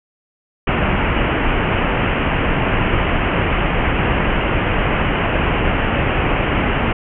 pink low-pass noise, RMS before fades -17 dBFS, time 0.67-6.93 s, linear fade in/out 5 ms, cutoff 3000 Hz, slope 96 dB/octave, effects none

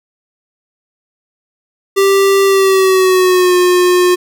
square tone with pitch glide, 392.2 to 359.6 Hz, G4 to F#4, +1 to -49 cents, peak -8 dBFS, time 1.96-4.16 s, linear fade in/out 20 ms, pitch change -150 cents, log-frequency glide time 2.45-3.56 s, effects none

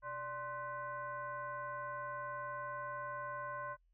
sine tone with frequency modulation, 1046.5 Hz, C6, in tune, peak -40 dBFS, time 0.02-3.77 s, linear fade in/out 50 ms, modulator 460 Hz, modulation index 1.1, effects noise-tail reverb RT60 0.1 s tail -26 dB re dry + added 42 Hz sine -69 dBFS peak until 3.93 s

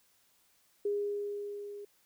sine tone with level ramp, 408.9 Hz, G#4, 27 cents flat, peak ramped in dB -28 to -42 dBFS, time 0.85-1.85 s, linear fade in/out 5 ms, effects white hiss -69 dBFS RMS until 2.05 s

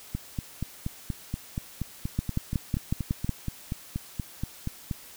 two click trains, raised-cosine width 5 ms, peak -13 / -17 dBFS, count 7 / 21, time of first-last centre 2.19-3.293 / 0.15-4.912 s, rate 5.44 / 4.2 Hz, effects white hiss -48 dBFS RMS until 5.16 s

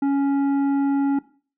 triangle tone with tanh clipping, 278.4 Hz, C#4, 8 cents sharp, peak -19 dBFS, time 0.02-1.19 s, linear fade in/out 5 ms, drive 13 dB, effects noise-tail reverb RT60 0.4 s tail -17 dB re dry

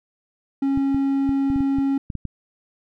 triangle tone, 274.1 Hz, C#4, 19 cents flat, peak -16 dBFS, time 0.62-1.98 s, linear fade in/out 5 ms
clicks, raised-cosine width 5 ms, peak -17 dBFS, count 10, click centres 0.775 / 0.946 / 1.292 / 1.502 / 1.56 / 1.606 / 1.786 / 2.102 / 2.153 / 2.253 s
effects none

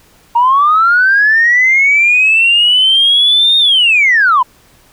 sine linear two-way sweep, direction up then down, 926 to 3696 to 952 Hz, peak -5 dBFS, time 0.35-4.43 s, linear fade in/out 10 ms, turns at 3.58 s, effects tanh soft clip ceiling -1 dBFS + pink hiss -47 dBFS RMS until 4.92 s

